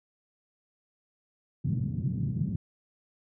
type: band-pass noise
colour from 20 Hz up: pink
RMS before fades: -30 dBFS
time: 1.64-2.56 s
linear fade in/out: 5 ms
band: 110 to 190 Hz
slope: 24 dB/octave
effects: none